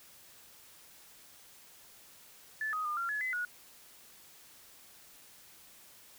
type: tone with pitch steps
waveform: sine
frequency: 1741 / 1254 / 1208 / 1378 / 1702 / 2024 / 1455 Hz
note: A6 / D#6 / D6 / F6 / G#6 / B6 / F#6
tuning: -19 / +13 / +48 / -24 / +42 / +42 / -29 cents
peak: -32 dBFS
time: 2.61-3.45 s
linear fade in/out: 2 ms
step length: 120 ms
effects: white hiss -57 dBFS RMS until 6.18 s